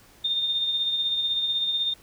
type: tone with tremolo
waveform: sine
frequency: 3637 Hz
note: A#7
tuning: 43 cents flat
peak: -21 dBFS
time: 0.24-1.94 s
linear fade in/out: 10 ms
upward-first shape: sine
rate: 16 Hz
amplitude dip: 40%
effects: pink hiss -54 dBFS RMS until 2.02 s